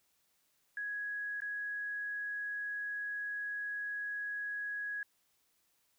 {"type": "tone with dropouts", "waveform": "sine", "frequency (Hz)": 1666, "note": "G#6", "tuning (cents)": 5, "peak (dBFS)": -36, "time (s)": [0.77, 5.03], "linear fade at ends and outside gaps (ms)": 2, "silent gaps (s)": [1.404, 1.419], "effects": ["white hiss -75 dBFS RMS until 5.98 s"]}